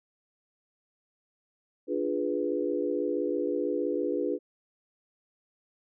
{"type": "chord", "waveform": "sine", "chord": "D diminished seventh", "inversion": "none", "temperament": "equal", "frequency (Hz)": [293.7, 349.2, 415.3, 493.9], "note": ["D4", "F4", "Ab4", "Cb5"], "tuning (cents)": [0, 0, 0, 0], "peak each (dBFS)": -32, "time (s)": [1.87, 4.39], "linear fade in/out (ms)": 50, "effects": []}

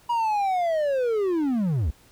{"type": "linear sweep", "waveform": "triangle", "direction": "down", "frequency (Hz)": [964, 59.5], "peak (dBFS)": -19, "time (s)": [0.09, 1.91], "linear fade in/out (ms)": 10, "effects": ["pink hiss -56 dBFS RMS until 2.11 s"]}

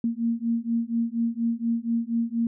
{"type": "beating tone pair", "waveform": "sine", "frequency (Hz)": [229.7, 233.9], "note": ["A#3", "A#3"], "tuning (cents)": [-25, 6], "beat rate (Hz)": 4.2, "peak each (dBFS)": -26, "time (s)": [0.04, 2.47], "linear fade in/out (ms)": 2, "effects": []}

